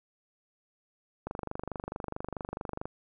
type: click train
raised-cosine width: 1 ms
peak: -21 dBFS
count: 40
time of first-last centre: 1.27-2.855 s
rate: 24.6 Hz
effects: none